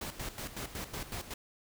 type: noise with tremolo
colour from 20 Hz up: pink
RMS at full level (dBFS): -39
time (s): 0.01-1.34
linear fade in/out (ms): 5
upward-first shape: square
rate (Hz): 5.4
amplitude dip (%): 70
effects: none